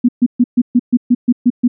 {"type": "tone bursts", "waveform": "sine", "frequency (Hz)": 244, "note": "B3", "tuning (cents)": -21, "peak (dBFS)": -6, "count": 10, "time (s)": [0.04, 1.68], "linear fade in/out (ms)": 10, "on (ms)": 47, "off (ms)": 130, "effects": []}